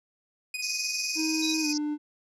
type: tone with tremolo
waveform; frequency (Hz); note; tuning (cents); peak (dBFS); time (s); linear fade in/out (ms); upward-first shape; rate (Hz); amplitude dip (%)
sawtooth; 2489; D#7; 0; -25; 0.54-1.73; 2; triangle; 20; 75
type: band-pass noise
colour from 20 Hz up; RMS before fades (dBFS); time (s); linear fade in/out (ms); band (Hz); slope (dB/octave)
white; -33; 0.62-1.78; 5; 4700 to 6200; 96
type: tone with pitch glide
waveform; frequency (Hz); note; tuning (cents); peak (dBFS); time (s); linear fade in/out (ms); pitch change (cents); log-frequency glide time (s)
triangle; 315.8 to 298.1; D#4 to D4; +26 to +26; -25; 1.15-1.98; 50; -100; 1.61-1.67
type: tone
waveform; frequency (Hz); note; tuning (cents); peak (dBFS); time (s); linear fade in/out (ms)
sine; 3924; B7; -12; -31; 1.42-1.54; 5
effects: low-pass 12000 Hz 12 dB/octave